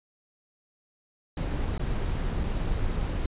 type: noise with dropouts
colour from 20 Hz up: brown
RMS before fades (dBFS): -28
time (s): 1.37-3.26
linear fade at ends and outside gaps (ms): 2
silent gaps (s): 1.779-1.795 / 2.435-2.439
effects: resampled to 8000 Hz